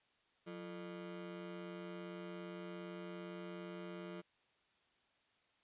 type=ring-modulated tone; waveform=30% pulse; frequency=261.6 Hz; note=C4; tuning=in tune; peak=-40 dBFS; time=0.46-4.22 s; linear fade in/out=20 ms; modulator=82.1 Hz; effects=white hiss -75 dBFS RMS until 5.63 s + resampled to 8000 Hz